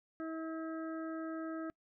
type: harmonic tone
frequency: 322 Hz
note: E4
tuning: 41 cents flat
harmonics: 1 / 2 / 4 / 5 / 6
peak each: -39 / -46 / -48 / -53 / -63 dBFS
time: 0.2-1.7 s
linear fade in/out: 0 ms
effects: noise-tail reverb RT60 0.1 s tail -26 dB re dry